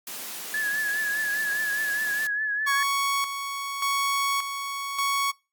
white high-pass noise, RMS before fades -36 dBFS, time 0.07-2.27 s, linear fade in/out 2 ms, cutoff 160 Hz, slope 48 dB/octave
sine tone with vibrato, 1700 Hz, G#6, 40 cents sharp, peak -24 dBFS, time 0.54-2.83 s, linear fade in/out 2 ms, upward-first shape triangle, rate 4.9 Hz, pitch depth 58 cents each way
sawtooth tone with tremolo, 1113 Hz, C#6, 7 cents sharp, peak -19 dBFS, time 2.66-5.32 s, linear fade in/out 20 ms, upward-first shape square, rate 0.86 Hz, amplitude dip 55%
effects noise-tail reverb RT60 0.3 s tail -25 dB re dry + Opus 48 kbps

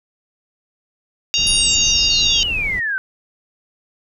harmonic tone, 932.3 Hz, A#5, in tune, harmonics 3 / 4 / 5 / 6 / 7, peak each -18 / -20 / -22 / -24 / -25 dBFS, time 1.34-2.43 s, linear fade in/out 0 ms
brown noise, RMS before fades -29 dBFS, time 1.37-2.8 s, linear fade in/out 10 ms
sine exponential sweep, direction down, 10220 to 1506 Hz, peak -18 dBFS, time 1.47-2.98 s, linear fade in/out 0 ms
effects none

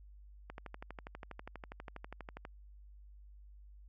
click train, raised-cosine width 0.5 ms, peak -30 dBFS, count 25, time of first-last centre 0.5-2.451 s, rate 12.3 Hz, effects added 50 Hz sine -53 dBFS peak until 3.88 s

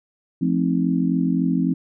sine chord, F dominant seventh, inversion none, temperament just, 174.61 / 218.3 / 261.9 / 314.3 Hz, F3 / A3 / C4 / Eb4, 0 / -13 / +2 / +18 cents, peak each -21 / -26 / -21 / -27 dBFS, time 0.41-1.74 s, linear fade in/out 10 ms, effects none

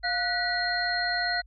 sine tone cluster, 703 / 1476 / 1937 / 4201 Hz, F5 / F#6 / B6 / C8, +11 / -5 / -34 / +6 cents, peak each -30 dBFS, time 0.03-1.42 s, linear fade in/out 20 ms, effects added 50 Hz sine -49 dBFS peak until 1.46 s + MP3 64 kbps

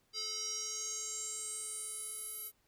square tone with band-pass filter sweep, 433.8 Hz, A4, 25 cents flat, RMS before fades -41 dBFS, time 0.13-2.52 s, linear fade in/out 50 ms, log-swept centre 4900 to 12000 Hz, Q 7.1, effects pink hiss -74 dBFS RMS until 2.67 s

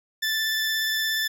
20% pulse tone with vibrato, 1760 Hz, A6, in tune, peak -18 dBFS, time 0.22-1.28 s, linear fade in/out 10 ms, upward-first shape sine, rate 17 Hz, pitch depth 13 cents each way, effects none

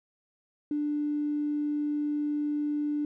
triangle tone with tanh clipping, 295.4 Hz, D4, 10 cents sharp, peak -26 dBFS, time 0.71-3.05 s, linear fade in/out 2 ms, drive 2 dB, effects none

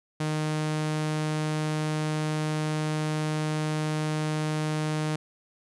sawtooth tone, 154.1 Hz, D#3, 16 cents flat, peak -22 dBFS, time 0.2-5.16 s, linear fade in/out 5 ms, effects resampled to 24000 Hz

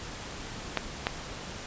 clicks, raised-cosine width 0.3 ms, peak -9 dBFS, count 2, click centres 0.773 / 1.069 s, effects pink hiss -40 dBFS RMS until 1.66 s + resampled to 16000 Hz

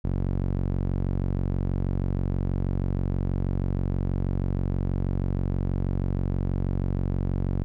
sawtooth tone with band-pass filter, 46.25 Hz, F#1, in tune, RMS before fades -26 dBFS, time 0.04-7.64 s, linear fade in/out 0 ms, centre 140 Hz, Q 0.61, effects none

